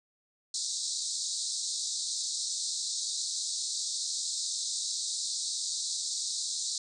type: band-pass noise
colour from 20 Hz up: pink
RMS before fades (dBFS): -34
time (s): 0.54-6.78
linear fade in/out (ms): 2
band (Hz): 3800 to 8700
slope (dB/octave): 96
effects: none